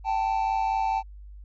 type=tone pair together; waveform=triangle; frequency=778.6 / 883 Hz; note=G5 / A5; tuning=-12 / +6 cents; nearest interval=major second; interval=218 cents; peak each=-24 dBFS; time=0.04-1.03 s; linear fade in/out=50 ms; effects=added 50 Hz sine -41 dBFS peak until 1.44 s + resampled to 16000 Hz